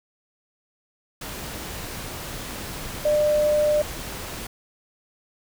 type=tone in noise; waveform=sine; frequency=599 Hz; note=D5; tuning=34 cents sharp; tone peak=-17 dBFS; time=3.05-3.82 s; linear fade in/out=5 ms; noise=pink; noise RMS=-34 dBFS; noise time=1.21-4.47 s; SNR=+14 dB; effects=none